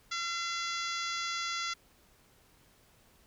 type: harmonic tone with a mistuned harmonic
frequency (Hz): 682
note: F5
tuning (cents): -41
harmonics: 2 / 3 / 4 / 5 / 6 / 7 / 8 / 9 / 10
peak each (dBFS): -37 / -39 / -46 / -41 / -44 / -42 / -48 / -44 / -49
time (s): 0.11-1.74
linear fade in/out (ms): 10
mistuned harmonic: 10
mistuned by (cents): +16
effects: pink hiss -64 dBFS RMS until 3.26 s